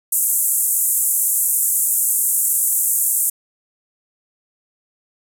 white band-pass noise, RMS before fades -18 dBFS, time 0.12-3.3 s, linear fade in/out 5 ms, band 7500 to 14000 Hz, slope 48 dB/octave, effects none

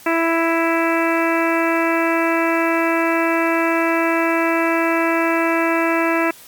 harmonic tone, 330.9 Hz, E4, 7 cents sharp, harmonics 1 / 2 / 3 / 4 / 5 / 6 / 7 / 8, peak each -19 / -22 / -24 / -25 / -26 / -27 / -27 / -28 dBFS, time 0.06-6.31 s, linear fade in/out 5 ms, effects white hiss -43 dBFS RMS until 6.47 s + Opus 48 kbps

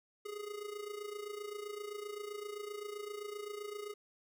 square tone with amplitude modulation, 415.3 Hz, G#4, in tune, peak -39 dBFS, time 0.25-3.94 s, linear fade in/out 10 ms, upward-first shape sine, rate 27.7 Hz, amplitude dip 70%, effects none

